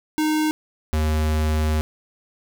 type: tone pair in turn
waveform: square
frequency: 308.6 / 77.37 Hz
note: D#4 / D#2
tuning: -14 / -9 cents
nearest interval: 2 octaves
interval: 2395 cents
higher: first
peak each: -19 dBFS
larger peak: neither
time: 0.18-0.51 / 0.93-1.81 s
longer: second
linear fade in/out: 0 ms
effects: none